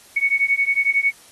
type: beating tone pair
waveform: sine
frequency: 2217 / 2228 Hz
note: C#7 / C#7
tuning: 0 / +8 cents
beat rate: 11 Hz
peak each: -19 dBFS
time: 0.16-1.11 s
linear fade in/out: 10 ms
effects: white hiss -48 dBFS RMS until 1.31 s + AAC 32 kbps